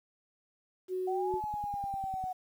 sine tone, 370 Hz, F#4, in tune, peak -31 dBFS, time 0.88-1.41 s, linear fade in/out 50 ms
sine exponential two-way sweep, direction up then down, 740 to 864 to 740 Hz, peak -33 dBFS, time 1.07-2.33 s, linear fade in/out 10 ms, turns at 1.34 s
click train, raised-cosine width 5 ms, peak -33 dBFS, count 10, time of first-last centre 1.34-2.24 s, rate 10 Hz
effects 10-bit

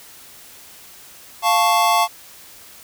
square chord, F augmented, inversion none, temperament equal, 698.5 / 880 / 1108.7 Hz, F5 / A5 / C#6, 0 / 0 / 0 cents, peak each -19 dBFS, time 1.42-2.08 s, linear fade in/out 50 ms, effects white hiss -43 dBFS RMS until 2.83 s

